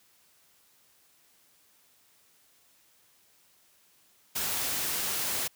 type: noise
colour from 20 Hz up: white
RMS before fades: -31 dBFS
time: 4.35-5.48 s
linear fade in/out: 10 ms
effects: white hiss -64 dBFS RMS until 5.55 s + high-pass 60 Hz 12 dB/octave